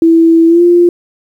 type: tone with pitch glide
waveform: sine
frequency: 329.6 to 348.4 Hz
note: E4 to F4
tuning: 0 to -4 cents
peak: -3 dBFS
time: 0.02-0.89 s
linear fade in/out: 2 ms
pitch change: +96 cents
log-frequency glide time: 0.47-0.62 s
effects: 7-bit